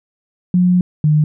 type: tone pair in turn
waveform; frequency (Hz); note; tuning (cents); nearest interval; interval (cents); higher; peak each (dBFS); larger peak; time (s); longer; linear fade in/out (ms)
sine; 180 / 151.79; F#3 / D#3; -47 / -43; minor third; 296; first; -9; neither; 0.54-0.81 / 1.04-1.24; first; 2
effects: none